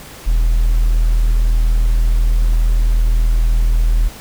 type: tone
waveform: triangle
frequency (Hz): 40.32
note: E1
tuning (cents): -38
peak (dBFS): -7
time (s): 0.26-4.09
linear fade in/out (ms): 20
effects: tanh soft clip ceiling -5 dBFS + pink hiss -36 dBFS RMS until 4.2 s